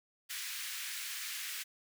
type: high-pass noise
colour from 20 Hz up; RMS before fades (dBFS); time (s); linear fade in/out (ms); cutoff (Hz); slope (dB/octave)
pink; -41; 0.29-1.64; 20; 1700; 24
effects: none